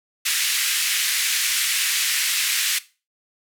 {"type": "band-pass noise", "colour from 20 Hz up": "pink", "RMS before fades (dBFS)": -22, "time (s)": [0.25, 2.79], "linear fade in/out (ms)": 10, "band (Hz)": [1900, 14000], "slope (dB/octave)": 24, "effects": ["noise-tail reverb RT60 0.3 s tail -17 dB re dry"]}